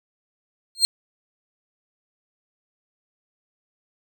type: tone with exponential growth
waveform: 35% pulse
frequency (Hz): 4205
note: C8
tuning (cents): +8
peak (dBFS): -8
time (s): 0.75-0.85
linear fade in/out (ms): 0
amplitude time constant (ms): 20
effects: none